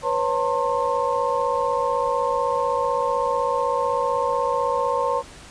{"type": "tone cluster", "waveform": "sine", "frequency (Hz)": [493.1, 549, 904, 1065], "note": ["B4", "C#5", "A5", "C6"], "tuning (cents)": [-3, -17, 47, 30], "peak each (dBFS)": -25, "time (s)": [0.02, 5.23], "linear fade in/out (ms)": 50, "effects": ["pink hiss -43 dBFS RMS until 5.5 s", "resampled to 22050 Hz"]}